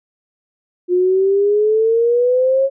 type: exponential sweep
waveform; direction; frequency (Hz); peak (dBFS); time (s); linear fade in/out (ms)
sine; up; 354.2 to 548; -11; 0.88-2.7; 50
effects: none

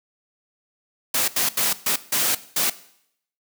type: noise bursts at uneven times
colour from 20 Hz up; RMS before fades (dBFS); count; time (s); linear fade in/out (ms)
white; -21; 6; 1.14-1.28 / 1.36-1.49 / 1.57-1.73 / 1.86-1.96 / 2.12-2.35 / 2.56-2.7; 5
effects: noise-tail reverb RT60 0.7 s tail -17 dB re dry + high-pass 150 Hz 12 dB/octave

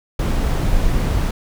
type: noise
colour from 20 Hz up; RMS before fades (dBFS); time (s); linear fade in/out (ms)
brown; -17; 0.19-1.31; 5
effects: none

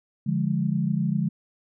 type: chord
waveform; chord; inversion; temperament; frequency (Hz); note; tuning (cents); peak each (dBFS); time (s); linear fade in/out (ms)
sine; D diminished; none; equal with one note detuned; 146.83 / 174.61 / 206.9; D3 / F3 / Ab3; 0 / 0 / -6; -26; 0.26-1.29; 10
effects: none

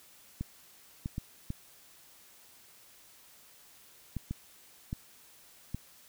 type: clicks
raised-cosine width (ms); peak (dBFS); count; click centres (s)
5; -22; 8; 0.41 / 1.059 / 1.181 / 1.504 / 4.167 / 4.31 / 4.929 / 5.746
effects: white hiss -58 dBFS RMS until 6.08 s

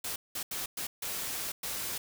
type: noise bursts at uneven times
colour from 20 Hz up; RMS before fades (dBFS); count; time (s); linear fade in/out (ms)
white; -36; 6; 0.04-0.16 / 0.35-0.43 / 0.51-0.66 / 0.77-0.87 / 1.02-1.52 / 1.63-1.98; 5
effects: none

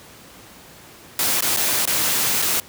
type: noise with dropouts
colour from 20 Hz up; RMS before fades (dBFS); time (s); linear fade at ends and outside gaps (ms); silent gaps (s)
white; -20; 1.19-2.6; 1; 1.408-1.423 / 1.564-1.571 / 1.854-1.875 / 2.419-2.423
effects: pink hiss -44 dBFS RMS until 2.68 s + high-pass 80 Hz 12 dB/octave

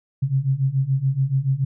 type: beating tone pair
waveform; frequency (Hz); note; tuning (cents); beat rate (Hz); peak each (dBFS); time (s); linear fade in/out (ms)
sine; 130.81 / 137.81; C3 / C#3; 0 / -10; 7; -22 / -20; 0.22-1.65; 10
effects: none

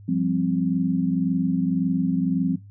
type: chord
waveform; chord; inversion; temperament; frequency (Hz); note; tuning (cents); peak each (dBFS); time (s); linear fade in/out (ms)
sine; F suspended second; none; just; 174.61 / 196.44 / 261.9; F3 / G3 / C4; 0 / +4 / +2; -23 / -27 / -23; 0.08-2.56; 10
effects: noise-tail reverb RT60 0.2 s tail -17 dB re dry + added 101 Hz sine -42 dBFS peak until 2.7 s

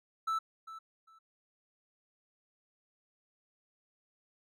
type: tone with echo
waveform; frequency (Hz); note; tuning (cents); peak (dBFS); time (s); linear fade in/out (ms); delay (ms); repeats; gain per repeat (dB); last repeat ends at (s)
triangle; 1318; E6; -1; -28; 0.27-0.39; 10; 400; 2; -14; 1.19
effects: none

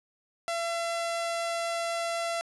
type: tone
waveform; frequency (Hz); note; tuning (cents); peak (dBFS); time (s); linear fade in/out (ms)
sawtooth; 676; E5; +43; -25; 0.48-2.41; 0
effects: resampled to 24000 Hz + 9-bit

